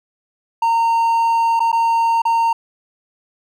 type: tone with dropouts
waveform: triangle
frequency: 919 Hz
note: A#5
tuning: 25 cents flat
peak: -11 dBFS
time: 0.62-2.53 s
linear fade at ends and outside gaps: 5 ms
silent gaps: 1.595-1.602 / 1.718-1.727 / 2.219-2.252 s
effects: none